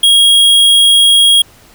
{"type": "tone", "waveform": "square", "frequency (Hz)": 3284, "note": "G#7", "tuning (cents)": -20, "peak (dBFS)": -5, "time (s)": [0.03, 1.42], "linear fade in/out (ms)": 5, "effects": ["pink hiss -43 dBFS RMS until 1.74 s"]}